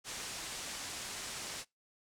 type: low-pass noise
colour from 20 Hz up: white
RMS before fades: -43 dBFS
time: 0.04-1.65 s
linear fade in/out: 50 ms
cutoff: 8700 Hz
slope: 24 dB/octave
effects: noise-tail reverb RT60 0.2 s tail -24 dB re dry